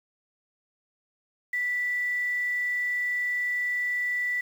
sine tone with quantisation, 1969 Hz, B6, 6 cents flat, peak -25 dBFS, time 1.53-4.41 s, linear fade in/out 5 ms, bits 8, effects none

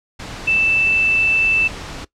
sine tone in noise, 2649 Hz, E7, 8 cents sharp, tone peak -13 dBFS, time 0.47-1.68 s, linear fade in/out 10 ms, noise pink, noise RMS -31 dBFS, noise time 0.19-2.05 s, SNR +15 dB, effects noise-tail reverb RT60 0.1 s tail -19 dB re dry + low-pass 6000 Hz 12 dB/octave

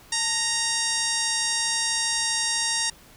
harmonic tone with a mistuned harmonic, 932.3 Hz, A#5, in tune, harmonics 1 / 2 / 3 / 4 / 5 / 6 / 7 / 8 / 9 / 10, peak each -35 / -31 / -36 / -31 / -32 / -28 / -33 / -34 / -34 / -32 dBFS, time 0.12-2.9 s, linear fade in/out 5 ms, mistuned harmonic 1, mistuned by -62 cents, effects pink hiss -51 dBFS RMS until 3.16 s

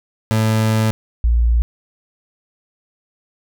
30% pulse / sine tone pair in turn, 110 / 58.27 Hz, A2 / A#1, 0 / 0 cents, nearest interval major seventh, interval 1100 cents, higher first, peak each -11 dBFS, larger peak neither, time 0.31-0.91 / 1.24-1.62 s, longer first, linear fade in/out 0 ms, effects none

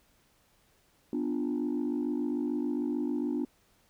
sine chord, B diminished, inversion none, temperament equal, 246.9 / 293.7 / 349.2 Hz, B3 / D4 / F4, 0 / 0 / 0 cents, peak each -31 / -30 / -34 dBFS, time 1.13-3.45 s, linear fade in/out 2 ms, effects tanh soft clip ceiling -24 dBFS + pink hiss -67 dBFS RMS until 3.89 s

